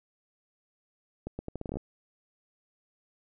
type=accelerating click train; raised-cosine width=2 ms; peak=-22 dBFS; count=11; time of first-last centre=1.27-1.77 s; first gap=120 ms; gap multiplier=0.78; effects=none